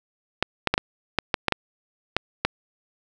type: clicks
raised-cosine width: 0.3 ms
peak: -3 dBFS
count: 10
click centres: 0.426 / 0.673 / 0.74 / 0.779 / 1.187 / 1.342 / 1.483 / 1.523 / 2.166 / 2.45 s
effects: none